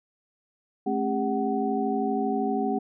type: tone cluster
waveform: sine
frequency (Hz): 217.7 / 270.3 / 402.1 / 748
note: A3 / C#4 / G4 / F#5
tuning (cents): -18 / -44 / +44 / +19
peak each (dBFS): -29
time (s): 0.86-2.79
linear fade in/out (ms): 10
effects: none